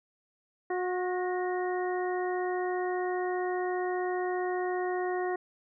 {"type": "harmonic tone with a mistuned harmonic", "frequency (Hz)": 363, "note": "F#4", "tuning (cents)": -33, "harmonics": [1, 2, 3, 4, 5], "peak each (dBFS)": [-30, -34, -41, -45, -40], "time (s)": [0.7, 5.36], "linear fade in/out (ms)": 5, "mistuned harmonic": 5, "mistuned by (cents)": 43, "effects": []}